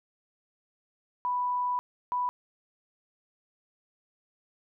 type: tone bursts at uneven times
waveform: sine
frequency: 987.8 Hz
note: B5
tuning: in tune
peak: -26 dBFS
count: 2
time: 1.25-1.79 / 2.12-2.29 s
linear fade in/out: 0 ms
effects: none